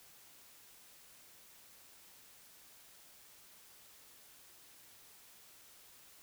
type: silence
effects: white hiss -60 dBFS RMS until 6.22 s